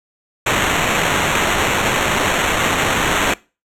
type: noise with sample-and-hold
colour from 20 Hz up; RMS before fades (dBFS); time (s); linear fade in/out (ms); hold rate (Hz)
white; -17; 0.46-3.34; 5; 4900
effects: noise-tail reverb RT60 0.3 s tail -22 dB re dry + low-pass 11000 Hz 12 dB/octave